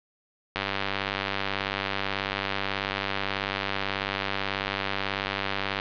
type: click train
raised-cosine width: 0.3 ms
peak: -11 dBFS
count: 516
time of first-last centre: 0.56-5.799 s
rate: 98.3 Hz
effects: resampled to 11025 Hz + 7-bit